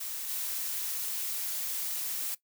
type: noise with level steps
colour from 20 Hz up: blue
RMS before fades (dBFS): -37 / -34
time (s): 0-2.35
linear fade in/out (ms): 10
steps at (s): 0.29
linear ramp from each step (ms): 2
effects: noise-tail reverb RT60 0.1 s tail -17 dB re dry